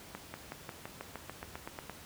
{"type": "accelerating click train", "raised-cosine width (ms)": 0.5, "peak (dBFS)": -25, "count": 13, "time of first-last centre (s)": [0.15, 1.897], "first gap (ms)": 190, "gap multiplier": 0.95, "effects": ["pink hiss -51 dBFS RMS until 2.05 s", "high-pass 60 Hz 12 dB/octave"]}